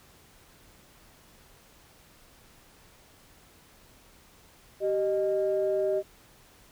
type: tone pair together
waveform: sine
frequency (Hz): 386.9 / 616.9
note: G4 / D#5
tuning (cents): -23 / -15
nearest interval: minor sixth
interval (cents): 808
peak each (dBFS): -26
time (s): 4.8-6.03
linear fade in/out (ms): 50
effects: tanh soft clip ceiling -17 dBFS + pink hiss -57 dBFS RMS until 6.71 s